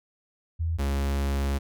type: tone pair in turn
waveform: sine / 45% pulse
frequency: 82.41 / 69.47 Hz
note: E2 / C#2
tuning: 0 / +4 cents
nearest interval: minor third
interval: 296 cents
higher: first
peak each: -24 dBFS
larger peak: neither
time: 0.59-0.78 / 0.78-1.59 s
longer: second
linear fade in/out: 20 ms
effects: none